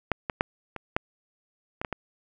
clicks, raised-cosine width 0.5 ms, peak -8 / -13 / -7 / -20 / -8 / -16 / -15 / -15 dBFS, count 8, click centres 0.117 / 0.298 / 0.409 / 0.763 / 0.965 / 1.815 / 1.848 / 1.927 s, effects none

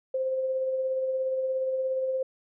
sine tone with tremolo, 523.3 Hz, C5, in tune, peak -24 dBFS, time 0.14-2.23 s, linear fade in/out 5 ms, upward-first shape sine, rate 17 Hz, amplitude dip 30%, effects none

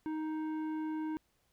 triangle tone with tanh clipping, 312.2 Hz, D#4, 6 cents sharp, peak -36 dBFS, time 0.06-1.17 s, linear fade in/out 0 ms, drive 15 dB, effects pink hiss -75 dBFS RMS until 1.52 s

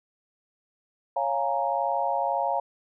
sine chord, Bb minor seventh, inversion first, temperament equal, 554.4 / 698.5 / 830.6 / 932.3 Hz, Db5 / F5 / Ab5 / Bb5, 0 / 0 / 0 / 0 cents, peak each -30 / -28 / -29 / -29 dBFS, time 1.16-2.6 s, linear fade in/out 5 ms, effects none

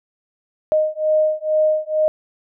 sine beating tone pair, 618 / 620.2 Hz, D#5 / D#5, -12 / -6 cents, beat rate 2.2 Hz, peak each -18 dBFS, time 0.72-2.08 s, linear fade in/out 0 ms, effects none

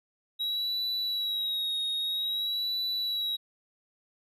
triangle tone with vibrato, 3850 Hz, B7, 45 cents flat, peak -27 dBFS, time 0.39-3.37 s, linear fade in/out 20 ms, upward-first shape sine, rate 0.51 Hz, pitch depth 49 cents each way, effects none

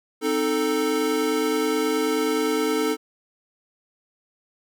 square chord, A diminished, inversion first, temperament equal, 261.6 / 311.1 / 440 Hz, C4 / Eb4 / A4, 0 / 0 / 0 cents, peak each -29 / -26 / -24 dBFS, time 0.21-2.97 s, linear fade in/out 50 ms, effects none

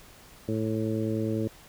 harmonic tone, 110 Hz, A2, in tune, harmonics 1 / 2 / 3 / 4 / 5, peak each -31 / -31 / -31 / -34 / -37 dBFS, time 0.48-1.48 s, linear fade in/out 5 ms, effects pink hiss -52 dBFS RMS until 1.68 s

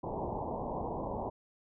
white low-pass noise, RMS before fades -37 dBFS, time 0.03-1.3 s, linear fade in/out 10 ms, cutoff 1000 Hz, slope 96 dB/octave, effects none

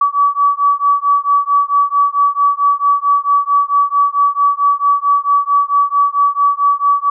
sine beating tone pair, 1141 / 1145.5 Hz, C#6 / D6, +50 / -44 cents, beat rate 4.5 Hz, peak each -13 dBFS, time 0.01-7.1 s, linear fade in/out 5 ms, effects none

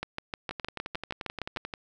two click trains, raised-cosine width 0.3 ms, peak -19 / -16 dBFS, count 15 / 11, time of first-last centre 0.51-1.738 / 0.03-1.571 s, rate 11.4 / 6.49 Hz, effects none

